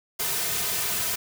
white noise with comb filter, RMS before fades -27 dBFS, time 0.19-1.16 s, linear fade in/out 10 ms, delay 3.6 ms, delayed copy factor -0.7, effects none

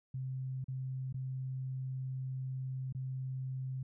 sine tone with dropouts, 130.81 Hz, C3, in tune, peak -36 dBFS, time 0.14-3.83 s, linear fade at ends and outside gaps 5 ms, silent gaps 0.643-0.682 / 1.127-1.142 / 2.926-2.948 s, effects none

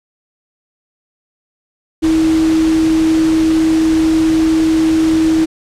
sine tone in noise, 320.2 Hz, D#4, 50 cents sharp, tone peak -9 dBFS, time 2.02-5.46 s, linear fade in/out 20 ms, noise pink, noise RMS -25 dBFS, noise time 2.02-5.46 s, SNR +13 dB, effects low-pass 8000 Hz 12 dB/octave

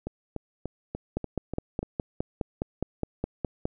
two click trains, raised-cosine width 2 ms, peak -14 / -19 dBFS, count 13 / 7, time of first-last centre 1.17-3.654 / 0.07-1.83 s, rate 4.83 / 3.41 Hz, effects none

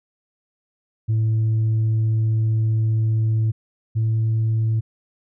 sine tone pair in turn, 110.6 / 111.37 Hz, A2 / A2, +9 / +21 cents, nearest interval unison, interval 12 cents, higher second, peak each -14 / -15 dBFS, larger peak first, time 1.08-3.52 / 3.95-4.81 s, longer first, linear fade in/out 20 ms, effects tanh soft clip ceiling -15 dBFS

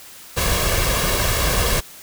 pink noise with comb filter, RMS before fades -19 dBFS, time 0.36-1.81 s, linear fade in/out 20 ms, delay 1.8 ms, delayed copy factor +0.55, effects white hiss -41 dBFS RMS until 2.02 s

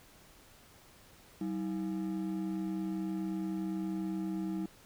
triangle ring-modulated tone, 255.5 Hz, C4, 41 cents flat, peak -28 dBFS, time 1.41-4.66 s, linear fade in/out 2 ms, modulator 64.8 Hz, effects pink hiss -59 dBFS RMS until 4.85 s

